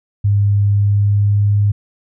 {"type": "tone with pitch glide", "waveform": "sine", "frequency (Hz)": [101.5, 102.56], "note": ["G#2", "G#2"], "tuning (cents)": [-39, -21], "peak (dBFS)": -10, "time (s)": [0.24, 1.72], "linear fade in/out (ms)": 10, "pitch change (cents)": 18, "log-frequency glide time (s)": [0.66, 1.57], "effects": []}